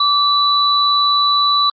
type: tone pair together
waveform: sine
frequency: 1161 / 3960 Hz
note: D6 / B7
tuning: -20 / +4 cents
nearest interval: octave + major sixth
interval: 2124 cents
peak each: -14 dBFS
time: 0-1.7 s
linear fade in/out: 5 ms
effects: Opus 48 kbps